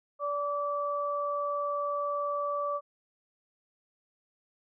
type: tone pair together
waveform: sine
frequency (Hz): 578.5 / 1157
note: D5 / D6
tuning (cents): -26 / -26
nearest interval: octave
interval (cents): 1200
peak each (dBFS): -32 / -31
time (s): 0.19-2.81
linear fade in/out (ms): 50
effects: none